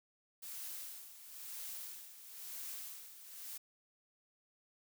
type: noise with tremolo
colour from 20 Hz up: blue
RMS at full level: -45 dBFS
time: 0.42-3.58 s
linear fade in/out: 10 ms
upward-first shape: sine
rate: 1 Hz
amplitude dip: 70%
effects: none